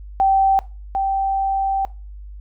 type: tone pair in turn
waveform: sine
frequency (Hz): 776 / 779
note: G5 / G5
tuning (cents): -18 / -11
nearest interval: unison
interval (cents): 7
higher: second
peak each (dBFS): -12 / -17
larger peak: first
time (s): 0.2-0.59 / 0.95-1.85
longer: second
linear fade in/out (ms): 0
effects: noise-tail reverb RT60 0.3 s tail -20 dB re dry + added 50 Hz sine -33 dBFS peak until 2.4 s